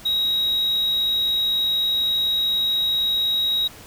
triangle tone, 3811 Hz, A#7, 38 cents sharp, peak -17 dBFS, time 0.05-3.68 s, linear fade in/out 10 ms, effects pink hiss -43 dBFS RMS until 3.86 s

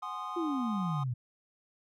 triangle chord, Ab dominant seventh, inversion third, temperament equal with one note detuned, 740 / 830.6 / 1046.5 / 1234.5 Hz, Gb5 / Ab5 / C6 / Eb6, 0 / 0 / 0 / -14 cents, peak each -43 / -43 / -39 / -37 dBFS, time 0.02-1.04 s, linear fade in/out 10 ms
sine exponential sweep, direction down, 355.5 to 117.3 Hz, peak -30 dBFS, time 0.36-1.14 s, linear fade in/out 10 ms
effects none

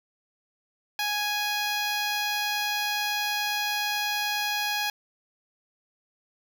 10% pulse tone with notch filter, 830.6 Hz, G#5, in tune, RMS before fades -28 dBFS, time 0.99-4.9 s, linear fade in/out 2 ms, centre 9500 Hz, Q 2, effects none

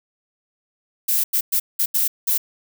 violet noise bursts at uneven times, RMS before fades -19 dBFS, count 6, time 1.08-1.24 / 1.33-1.41 / 1.52-1.6 / 1.79-1.86 / 1.94-2.08 / 2.27-2.38 s, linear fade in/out 10 ms, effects none

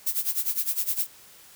violet noise with tremolo, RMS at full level -24 dBFS, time 0.06-1.07 s, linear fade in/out 10 ms, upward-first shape sine, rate 9.8 Hz, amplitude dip 85%, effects white hiss -51 dBFS RMS until 1.55 s

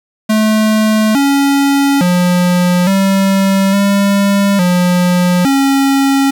square tone with pitch steps, 216.4 / 279.1 / 178.3 / 194.3 / 199.4 / 178.5 / 273.9 Hz, A3 / C#4 / F3 / G3 / G3 / F3 / C#4, -29 / +12 / +36 / -15 / +30 / +38 / -21 cents, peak -9 dBFS, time 0.29-6.31 s, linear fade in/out 10 ms, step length 860 ms, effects 7-bit

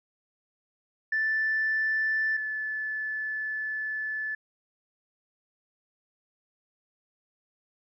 sine tone pair in turn, 1760 / 1737.8 Hz, A6 / A6, 0 / -22 cents, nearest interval unison, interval 22 cents, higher first, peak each -23 / -29 dBFS, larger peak first, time 1.12-2.37 / 2.37-4.35 s, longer second, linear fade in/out 5 ms, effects tanh soft clip ceiling -19 dBFS

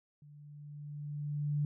sine tone with level ramp, 146.83 Hz, D3, in tune, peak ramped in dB -53 to -28 dBFS, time 0.22-1.65 s, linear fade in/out 2 ms, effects none

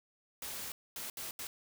white noise bursts at uneven times, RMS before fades -42 dBFS, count 4, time 0.42-0.72 / 0.96-1.1 / 1.17-1.31 / 1.39-1.47 s, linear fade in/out 2 ms, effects none

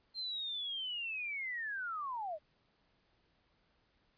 sine linear sweep, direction down, 4186 to 580 Hz, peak -37 dBFS, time 0.14-2.39 s, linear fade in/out 50 ms, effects pink hiss -74 dBFS RMS until 4.17 s + resampled to 11025 Hz

